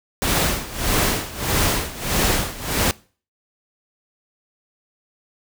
pink noise with tremolo, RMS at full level -18 dBFS, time 0.22-2.91 s, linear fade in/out 0 ms, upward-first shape sine, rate 1.6 Hz, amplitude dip 85%, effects noise-tail reverb RT60 0.4 s tail -22 dB re dry

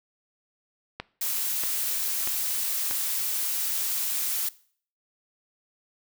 click train, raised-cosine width 0.3 ms, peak -16 dBFS, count 4, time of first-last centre 1-2.911 s, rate 1.57 Hz
blue noise, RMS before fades -28 dBFS, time 1.21-4.49 s, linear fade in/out 5 ms
effects noise-tail reverb RT60 0.5 s tail -20 dB re dry

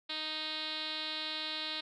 5% pulse tone with low-pass filter, 311.1 Hz, D#4, in tune, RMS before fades -38 dBFS, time 0.09-1.81 s, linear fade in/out 10 ms, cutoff 4000 Hz, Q 6.5, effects none

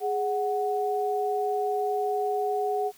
sine tone pair together, 415.8 / 740.9 Hz, G#4 / F#5, +2 / +2 cents, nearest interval minor seventh, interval 1000 cents, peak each -27 dBFS, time 0-2.92 s, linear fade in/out 50 ms, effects white hiss -55 dBFS RMS until 2.97 s

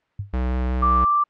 sine tone with exponential decay, 100 Hz, G2, 35 cents sharp, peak -22 dBFS, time 0.19-0.36 s, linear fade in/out 5 ms, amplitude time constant 35 ms
square tone with vibrato, 62.9 Hz, B1, 32 cents sharp, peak -21 dBFS, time 0.33-1.05 s, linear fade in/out 10 ms, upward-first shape sine, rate 5.6 Hz, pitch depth 10 cents each way
sine tone, 1174.7 Hz, D6, in tune, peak -15 dBFS, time 0.82-1.24 s, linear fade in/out 10 ms
effects white hiss -67 dBFS RMS until 1.29 s + low-pass 2000 Hz 12 dB/octave

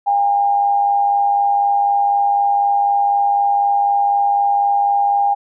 sine tone with amplitude modulation, 807 Hz, G#5, 50 cents flat, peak -10 dBFS, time 0.06-5.35 s, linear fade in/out 20 ms, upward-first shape sine, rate 104 Hz, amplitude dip 45%, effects none

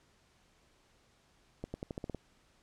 accelerating click train, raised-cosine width 2 ms, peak -25 dBFS, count 8, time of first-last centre 1.64-2.147 s, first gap 100 ms, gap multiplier 0.89, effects pink hiss -68 dBFS RMS until 2.62 s + low-pass 8000 Hz 12 dB/octave

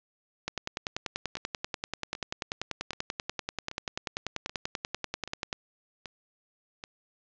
two click trains, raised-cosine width 0.2 ms, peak -22 / -14 dBFS, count 8 / 53, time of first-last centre 1.37-6.839 / 0.48-5.529 s, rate 1.28 / 10.3 Hz, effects resampled to 16000 Hz + 9-bit

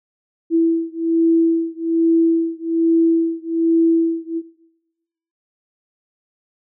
sine beating tone pair, 329.6 / 330.8 Hz, E4 / E4, 0 / +6 cents, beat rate 1.2 Hz, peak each -17 dBFS, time 0.5-4.42 s, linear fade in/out 50 ms, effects noise-tail reverb RT60 1.0 s tail -19 dB re dry

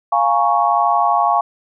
sine chord, Bb minor seventh, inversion second, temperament equal, 698.5 / 830.6 / 932.3 / 1108.7 Hz, F5 / Ab5 / Bb5 / Db6, 0 / 0 / 0 / 0 cents, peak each -17 / -17 / -22 / -17 dBFS, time 0.12-1.41 s, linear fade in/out 5 ms, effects none

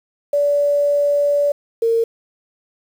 sine tone pair in turn, 577 / 458 Hz, D5 / A#4, -31 / -31 cents, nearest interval major third, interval 400 cents, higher first, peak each -13 dBFS, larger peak neither, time 0.33-1.52 / 1.82-2.04 s, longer first, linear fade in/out 5 ms, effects 7-bit

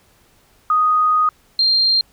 sine tone pair in turn, 1244.5 / 4186 Hz, D#6 / C8, 0 / 0 cents, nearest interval octave + major sixth, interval 2100 cents, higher second, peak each -12 dBFS, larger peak neither, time 0.7-1.29 / 1.59-2.01 s, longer first, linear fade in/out 2 ms, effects pink hiss -55 dBFS RMS until 2.12 s

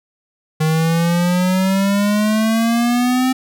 square exponential sweep, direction up, 155.56 to 260.4 Hz, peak -14 dBFS, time 0.6-3.33 s, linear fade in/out 10 ms, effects none

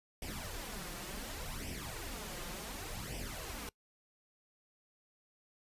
pink noise with flanger, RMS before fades -43 dBFS, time 0.22-3.69 s, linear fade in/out 2 ms, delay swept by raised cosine 0.36 to 5.76 ms, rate 0.68 Hz, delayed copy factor +0.7, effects noise-tail reverb RT60 0.1 s tail -24 dB re dry + resampled to 32000 Hz

